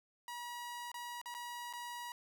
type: tone with dropouts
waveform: sawtooth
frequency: 962 Hz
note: B5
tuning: 46 cents flat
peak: -39 dBFS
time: 0.28-2.12 s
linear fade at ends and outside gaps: 1 ms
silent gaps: 0.917-0.942 / 1.215-1.258 / 1.342-1.348 / 1.728-1.735 s
effects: none